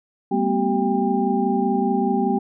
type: tone cluster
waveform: sine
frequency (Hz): 197.3 / 228.4 / 253.4 / 384.8 / 798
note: G3 / A#3 / B3 / G4 / G5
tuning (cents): +11 / -35 / +45 / -32 / +31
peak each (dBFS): -24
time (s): 0.31-2.39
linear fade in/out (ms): 10
effects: none